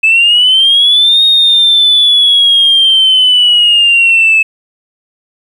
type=linear two-way sweep; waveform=sine; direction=up then down; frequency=2600 to 3729 to 2600 Hz; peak=-3 dBFS; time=0.03-4.43 s; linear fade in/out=10 ms; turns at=1.24 s; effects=tanh soft clip ceiling 0 dBFS + 7-bit